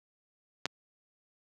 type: clicks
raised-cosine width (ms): 0.2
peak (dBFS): -11 / -25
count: 2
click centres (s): 0.656 / 0.663
effects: high-pass 150 Hz 12 dB/octave